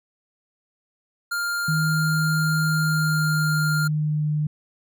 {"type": "tone", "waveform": "square", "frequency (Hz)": 1402, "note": "F6", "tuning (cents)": 6, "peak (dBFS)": -24, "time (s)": [1.31, 3.88], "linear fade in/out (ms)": 10}
{"type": "tone with pitch glide", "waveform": "sine", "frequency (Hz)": [157.3, 150.89], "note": ["D#3", "D3"], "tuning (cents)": [19, 47], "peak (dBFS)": -20, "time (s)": [1.68, 4.47], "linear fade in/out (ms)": 5, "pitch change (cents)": -72, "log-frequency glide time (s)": [2.75, 4.28]}
{"effects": []}